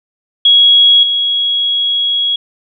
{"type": "tone with level steps", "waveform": "sine", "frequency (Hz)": 3322, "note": "G#7", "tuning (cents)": 0, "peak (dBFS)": [-4, -11], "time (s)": [0.45, 2.36], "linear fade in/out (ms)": 5, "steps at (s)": 1.03, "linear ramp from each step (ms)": 2, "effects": []}